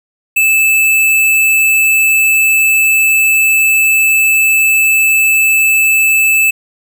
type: tone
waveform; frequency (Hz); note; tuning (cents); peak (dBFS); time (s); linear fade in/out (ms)
square; 2626; E7; -7; -8; 0.36-6.51; 10
effects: none